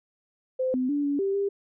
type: tone with pitch steps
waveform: sine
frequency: 516 / 255.2 / 288.9 / 284.8 / 392 / 399 Hz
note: C5 / C4 / D4 / C#4 / G4 / G4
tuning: -24 / -43 / -28 / +47 / 0 / +31 cents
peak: -23 dBFS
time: 0.59-1.49 s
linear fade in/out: 10 ms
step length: 150 ms
effects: none